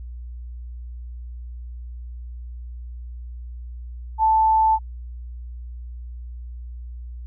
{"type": "tone", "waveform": "sine", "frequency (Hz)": 880, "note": "A5", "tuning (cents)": 0, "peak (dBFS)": -14, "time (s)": [4.18, 4.79], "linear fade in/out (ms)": 50, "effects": ["added 60 Hz sine -32 dBFS peak until 7.26 s"]}